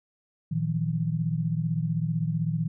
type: chord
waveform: sine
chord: Bb suspended fourth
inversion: none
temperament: equal with one note detuned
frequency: 116.54 / 158.92 / 174.61 Hz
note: Bb2 / Eb3 / F3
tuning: 0 / +37 / 0 cents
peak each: -31 / -26 / -32 dBFS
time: 0.51-2.68 s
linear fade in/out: 10 ms
effects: none